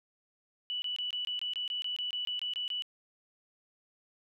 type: tone bursts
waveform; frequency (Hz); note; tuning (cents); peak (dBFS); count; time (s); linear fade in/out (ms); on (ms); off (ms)
sine; 2960; F#7; 0; -32; 15; 0.7-2.822; 0; 120; 23
effects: none